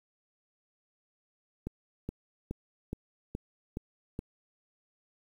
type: click train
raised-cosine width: 3 ms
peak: -22 dBFS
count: 7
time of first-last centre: 1.67-4.191 s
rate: 2.38 Hz
effects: 9-bit